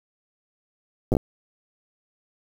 slowing click train, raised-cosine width 2 ms, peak -8 dBFS, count 5, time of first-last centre 1.12-1.168 s, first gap 8 ms, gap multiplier 1.28, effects 7-bit

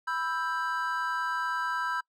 triangle chord, E minor, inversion second, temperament just, 988.9 / 1318.5 / 1582.2 Hz, B5 / E6 / G6, +2 / 0 / +16 cents, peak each -31 dBFS, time 0.07-2.01 s, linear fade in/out 10 ms, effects noise-tail reverb RT60 0.1 s tail -26 dB re dry

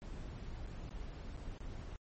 brown noise with dropouts, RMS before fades -45 dBFS, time 0.02-1.96 s, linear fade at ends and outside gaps 0 ms, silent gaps 0.665-0.673 / 0.893-0.909 / 1.365-1.374 / 1.581-1.605 s, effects MP3 32 kbps

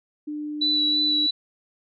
sine tone, 299 Hz, D4, 31 cents sharp, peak -28 dBFS, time 0.27-1.27 s, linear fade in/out 10 ms
sine tone with vibrato, 3951 Hz, B7, in tune, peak -19 dBFS, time 0.61-1.31 s, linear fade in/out 10 ms, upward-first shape sine, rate 3 Hz, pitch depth 16 cents each way
effects none

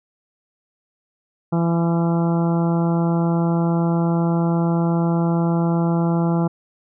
harmonic tone with a mistuned harmonic, 168.3 Hz, E3, 36 cents sharp, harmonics 1 / 2 / 3 / 4 / 5 / 6 / 7 / 8, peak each -17 / -24 / -30 / -30 / -30 / -35 / -37 / -37 dBFS, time 1.52-6.48 s, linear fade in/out 10 ms, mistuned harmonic 8, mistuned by +19 cents, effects none

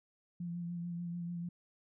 sine tone with vibrato, 172.6 Hz, F3, 20 cents flat, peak -37 dBFS, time 0.4-1.49 s, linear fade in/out 5 ms, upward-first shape sine, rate 6.8 Hz, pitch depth 25 cents each way, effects none

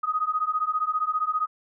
sine beating tone pair, 1244.5 / 1259.5 Hz, D#6 / D#6, 0 / +21 cents, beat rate 15 Hz, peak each -26 dBFS, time 0.03-1.47 s, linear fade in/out 10 ms, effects none

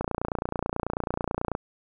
click train, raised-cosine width 1 ms, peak -13 dBFS, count 46, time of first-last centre 0.01-1.551 s, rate 29.2 Hz, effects none

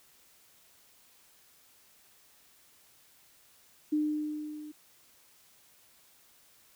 sine tone with level ramp, 302.3 Hz, D#4, 50 cents flat, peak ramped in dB -24 to -42 dBFS, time 3.92-4.72 s, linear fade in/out 10 ms, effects white hiss -62 dBFS RMS until 6.75 s

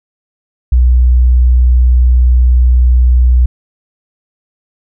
sine tone, 61.74 Hz, B1, in tune, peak -4 dBFS, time 0.72-3.46 s, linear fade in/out 5 ms, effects none

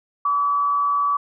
sine tone with frequency modulation, 1145 Hz, D6, 44 cents flat, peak -17 dBFS, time 0.25-1.17 s, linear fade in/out 5 ms, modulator 138 Hz, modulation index 0.26, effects none

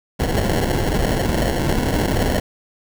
pink noise with sample-and-hold, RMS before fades -19 dBFS, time 0.19-2.4 s, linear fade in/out 10 ms, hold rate 1225 Hz, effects none

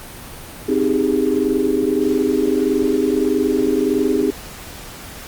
sine chord, Ab major seventh, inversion first, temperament equal with one note detuned, 261.6 / 311.1 / 392 / 413.6 Hz, C4 / Eb4 / G4 / Ab4, 0 / 0 / 0 / -7 cents, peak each -20 dBFS, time 0.68-4.31 s, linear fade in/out 10 ms, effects pink hiss -35 dBFS RMS until 5.27 s + Opus 32 kbps

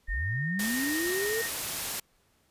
sine tone with pitch glide, 1834 to 1853.2 Hz, A#6 to A#6, -29 to -11 cents, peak -32 dBFS, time 0.07-1.5 s, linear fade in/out 50 ms, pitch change +18 cents, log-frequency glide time 0.66-0.8 s
sine linear sweep, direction up, 36.76 to 461.6 Hz, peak -29 dBFS, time 0.08-1.42 s, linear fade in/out 10 ms
white noise, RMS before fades -33 dBFS, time 0.59-2 s, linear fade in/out 5 ms
effects pink hiss -68 dBFS RMS until 2.5 s + resampled to 32000 Hz

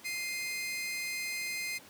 sawtooth tone pair together, 2093 / 2489 Hz, C7 / D#7, 0 / 0 cents, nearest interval minor third, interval 300 cents, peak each -32 / -37 dBFS, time 0.04-1.79 s, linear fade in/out 20 ms, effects pink hiss -54 dBFS RMS until 1.89 s + high-pass 150 Hz 12 dB/octave

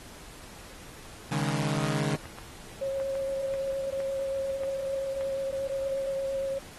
sawtooth chord, C# suspended second, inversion none, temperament equal, 138.59 / 155.56 / 207.7 Hz, C#3 / D#3 / G#3, 0 / 0 / 0 cents, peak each -26 / -26 / -29 dBFS, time 1.31-2.16 s, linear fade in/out 10 ms
clicks, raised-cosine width 0.5 ms, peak -27 dBFS, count 9, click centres 2.078 / 2.256 / 2.386 / 3 / 3.154 / 3.539 / 4.003 / 4.635 / 5.21 s
sine tone with vibrato, 543 Hz, C#5, 36 cents flat, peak -28 dBFS, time 2.81-6.59 s, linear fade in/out 10 ms, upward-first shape sine, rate 8.6 Hz, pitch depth 13 cents each way
effects pink hiss -48 dBFS RMS until 6.78 s + AAC 32 kbps

